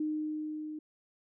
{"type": "tone with level ramp", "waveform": "sine", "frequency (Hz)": 306.8, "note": "D#4", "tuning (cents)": -24, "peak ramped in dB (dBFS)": [-29, -38], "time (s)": [0, 0.79], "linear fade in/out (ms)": 5, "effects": []}